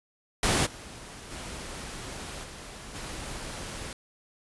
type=noise with level steps; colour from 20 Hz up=pink; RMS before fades=-24 / -44 / -39 / -43 / -38 dBFS; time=0.43-3.93 s; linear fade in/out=2 ms; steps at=0.65 / 1.3 / 2.43 / 2.94 s; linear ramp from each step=20 ms; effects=resampled to 24000 Hz